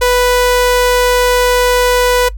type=tone; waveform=sawtooth; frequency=493.9 Hz; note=B4; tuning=in tune; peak=-5 dBFS; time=0.01-2.29 s; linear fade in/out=10 ms; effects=noise-tail reverb RT60 0.1 s tail -20 dB re dry + added 50 Hz sine -22 dBFS peak until 2.37 s